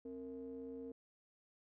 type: ring-modulated tone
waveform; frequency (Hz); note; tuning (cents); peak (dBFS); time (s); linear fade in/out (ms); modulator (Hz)
triangle; 97.9; G2; -2; -40; 0.05-0.92; 5; 363
effects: none